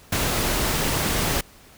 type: noise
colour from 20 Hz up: pink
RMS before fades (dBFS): -23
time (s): 0.12-1.41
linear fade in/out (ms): 5
effects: pink hiss -50 dBFS RMS until 1.77 s